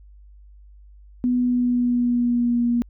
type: tone with pitch glide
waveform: sine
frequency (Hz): 247.4 to 238.6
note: B3 to A#3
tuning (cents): +3 to +41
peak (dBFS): -17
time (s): 1.24-2.82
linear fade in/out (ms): 0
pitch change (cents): -62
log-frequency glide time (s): 1.38-2.62
effects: added 50 Hz sine -44 dBFS peak until 2.89 s